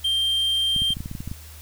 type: tone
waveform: triangle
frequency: 3170 Hz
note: G7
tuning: 19 cents sharp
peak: -18 dBFS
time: 0.04-0.94 s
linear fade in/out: 10 ms
type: clicks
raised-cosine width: 5 ms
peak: -19 dBFS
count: 11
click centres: 0.763 / 0.82 / 0.905 / 0.969 / 1.005 / 1.059 / 1.114 / 1.152 / 1.205 / 1.276 / 1.315 s
effects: added 77 Hz sine -41 dBFS peak until 1.61 s + white hiss -46 dBFS RMS until 1.61 s